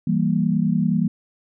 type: chord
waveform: sine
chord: E diminished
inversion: none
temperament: equal with one note detuned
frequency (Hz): 164.81 / 195.21 / 233.1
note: E3 / G3 / Bb3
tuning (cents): 0 / -7 / 0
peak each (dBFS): -21 / -21 / -22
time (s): 0.07-1.08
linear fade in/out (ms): 5
effects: none